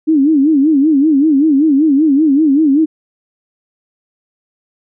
sine tone with vibrato, 293.7 Hz, D4, in tune, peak -7 dBFS, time 0.07-2.86 s, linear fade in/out 20 ms, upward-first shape sine, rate 5.2 Hz, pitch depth 160 cents each way, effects none

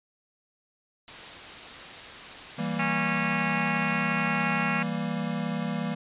white noise, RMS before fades -41 dBFS, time 1.08-4.65 s, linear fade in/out 0 ms
square chord, E diminished, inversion none, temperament equal, 164.81 / 196 / 233.1 Hz, E3 / G3 / Bb3, 0 / 0 / 0 cents, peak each -33 dBFS, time 2.58-5.95 s, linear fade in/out 10 ms
harmonic tone, 274.3 Hz, C#4, 18 cents flat, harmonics 3 / 4 / 5 / 6 / 7 / 8 / 9 / 10, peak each -35 / -35 / -35 / -35 / -35 / -35 / -35 / -35 dBFS, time 2.79-4.83 s, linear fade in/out 5 ms
effects resampled to 8000 Hz

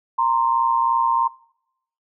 sine tone pair together, 927 / 1050 Hz, A#5 / C6, -10 / +6 cents, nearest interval major second, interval 216 cents, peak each -19 dBFS, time 0.18-1.28 s, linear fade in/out 10 ms, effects noise-tail reverb RT60 0.8 s tail -23 dB re dry

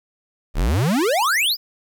square exponential sweep, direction up, 31.49 to 5290 Hz, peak -17 dBFS, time 0.54-1.57 s, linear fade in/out 50 ms, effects 9-bit

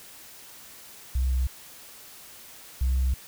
sine tone pair in turn, 64 / 64.48 Hz, C2 / C2, -38 / -25 cents, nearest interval unison, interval 13 cents, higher second, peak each -20 / -19 dBFS, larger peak second, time 1.15-1.47 / 2.81-3.14 s, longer second, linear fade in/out 5 ms, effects tanh soft clip ceiling -19 dBFS + white hiss -47 dBFS RMS until 3.27 s

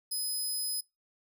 15% pulse tone, 5040 Hz, D#8, 21 cents sharp, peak -26 dBFS, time 0.11-0.81 s, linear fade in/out 10 ms, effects noise-tail reverb RT60 0.2 s tail -22 dB re dry

